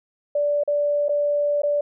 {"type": "tone with dropouts", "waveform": "sine", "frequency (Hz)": 583, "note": "D5", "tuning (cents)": -13, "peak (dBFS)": -18, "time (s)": [0.35, 1.81], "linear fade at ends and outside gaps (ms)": 5, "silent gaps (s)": [[0.636, 0.676], [1.084, 1.092], [1.62, 1.633]], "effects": []}